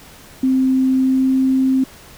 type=tone with pitch glide; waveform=sine; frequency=261.6 to 263.1 Hz; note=C4 to C4; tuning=0 to +10 cents; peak=-12 dBFS; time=0.43-1.84 s; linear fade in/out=5 ms; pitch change=+10 cents; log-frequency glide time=0.99-1.33 s; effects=pink hiss -42 dBFS RMS until 2.17 s